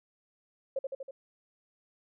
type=tone with echo; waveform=sine; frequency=538 Hz; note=C5; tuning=48 cents sharp; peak=-28 dBFS; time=0.76-0.79 s; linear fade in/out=5 ms; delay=80 ms; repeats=4; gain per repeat=-3 dB; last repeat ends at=1.11 s; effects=none

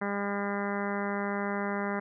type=harmonic tone; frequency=201.5 Hz; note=G3; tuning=48 cents sharp; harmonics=1 / 2 / 3 / 4 / 5 / 6 / 7 / 8 / 9 / 10; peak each=-33 / -36 / -38 / -39 / -40 / -41 / -41 / -42 / -43 / -43 dBFS; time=0.01-2 s; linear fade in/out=10 ms; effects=none

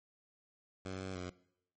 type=tone with pitch steps; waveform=10% pulse; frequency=94.1 / 94.7 / 90.2 Hz; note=F#2 / F#2 / F#2; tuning=+30 / +41 / -44 cents; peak=-32 dBFS; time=0.85-1.3 s; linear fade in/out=5 ms; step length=150 ms; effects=noise-tail reverb RT60 0.7 s tail -20 dB re dry + MP3 32 kbps

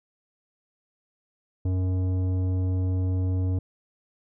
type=tone with tanh clipping; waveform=sine; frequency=92.5 Hz; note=F#2; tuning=in tune; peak=-24 dBFS; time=1.65-3.59 s; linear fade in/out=5 ms; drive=12 dB; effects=none

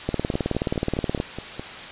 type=two click trains; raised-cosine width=2 ms; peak=-9 / -17 dBFS; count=22 / 7; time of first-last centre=0.09-1.201 / 0.34-1.595 s; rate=18.9 / 4.78 Hz; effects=white hiss -36 dBFS RMS until 1.91 s + resampled to 8000 Hz

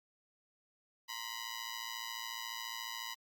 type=ring-modulated tone; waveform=10% pulse; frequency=987.8 Hz; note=B5; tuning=in tune; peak=-29 dBFS; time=1.08-3.15 s; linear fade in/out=20 ms; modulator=57.1 Hz; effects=Opus 48 kbps

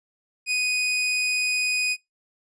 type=tone; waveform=sawtooth; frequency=2489 Hz; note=D#7; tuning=in tune; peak=-18 dBFS; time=0.46-1.97 s; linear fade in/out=50 ms; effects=noise-tail reverb RT60 0.2 s tail -26 dB re dry + resampled to 22050 Hz

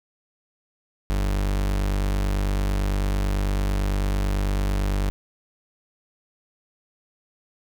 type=tone; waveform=40% pulse; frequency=49 Hz; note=G1; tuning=in tune; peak=-20 dBFS; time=1.1-5.1 s; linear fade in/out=0 ms; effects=none

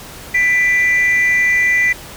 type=tone pair together; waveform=sine; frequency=1985 / 2362 Hz; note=B6 / D7; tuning=+8 / +9 cents; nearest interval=minor third; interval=301 cents; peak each=-10 / -17 dBFS; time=0.34-1.93 s; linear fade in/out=10 ms; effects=tanh soft clip ceiling -7 dBFS + pink hiss -34 dBFS RMS until 2.16 s

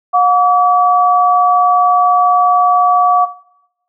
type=tone pair together; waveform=sine; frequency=720.7 / 1145 Hz; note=F#5 / D6; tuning=-46 / -44 cents; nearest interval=minor sixth; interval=802 cents; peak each=-10 dBFS; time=0.13-3.26 s; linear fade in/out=20 ms; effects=noise-tail reverb RT60 0.8 s tail -18 dB re dry

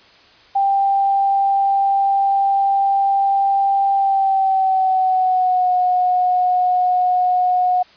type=tone with pitch glide; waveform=sine; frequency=789 to 727.7 Hz; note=G5 to F#5; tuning=+11 to -29 cents; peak=-13 dBFS; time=0.55-7.83 s; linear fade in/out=10 ms; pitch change=-140 cents; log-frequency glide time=3.93-5.72 s; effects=white hiss -48 dBFS RMS until 7.96 s + resampled to 11025 Hz

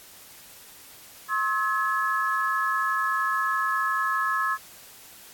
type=tone cluster; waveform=sine; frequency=1072 / 1289 / 1697 Hz; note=C6 / E6 / G#6; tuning=+42 / -39 / +37 cents; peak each=-27 dBFS; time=1.28-4.58 s; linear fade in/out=50 ms; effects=white hiss -48 dBFS RMS until 5.33 s + AAC 64 kbps

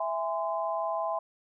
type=chord; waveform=sine; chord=E augmented; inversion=none; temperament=just; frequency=659.3 / 824.1 / 1030.1 Hz; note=E5 / G#5 / B#5; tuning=0 / -14 / -27 cents; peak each=-31 / -34 / -33 dBFS; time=0-1.19 s; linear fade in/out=5 ms; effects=none

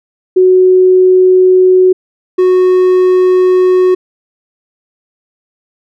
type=tone pair in turn; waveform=sine / triangle; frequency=370 / 367.7 Hz; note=F#4 / F#4; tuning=0 / -11 cents; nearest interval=unison; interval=11 cents; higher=first; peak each=-3 dBFS; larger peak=neither; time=0.36-1.93 / 2.38-3.95 s; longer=neither; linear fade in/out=10 ms; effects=none

